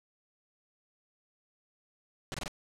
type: noise bursts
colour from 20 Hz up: pink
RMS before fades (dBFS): -37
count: 4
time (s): 2.32-2.48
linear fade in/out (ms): 0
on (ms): 22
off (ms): 24
effects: low-pass 8000 Hz 12 dB/octave